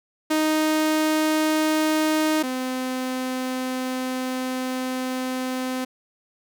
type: tone pair in turn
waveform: sawtooth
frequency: 310.9 / 256.8 Hz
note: D#4 / C4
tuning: -1 / -32 cents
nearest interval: minor third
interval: 331 cents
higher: first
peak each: -15 / -21 dBFS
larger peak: first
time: 0.3-2.43 / 2.43-5.85 s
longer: second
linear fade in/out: 10 ms
effects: none